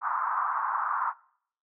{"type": "band-pass noise", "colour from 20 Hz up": "white", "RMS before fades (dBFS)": -29, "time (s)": [0.01, 1.14], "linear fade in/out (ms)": 50, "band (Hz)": [910, 1300], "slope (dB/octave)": 48, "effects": ["noise-tail reverb RT60 0.6 s tail -22 dB re dry"]}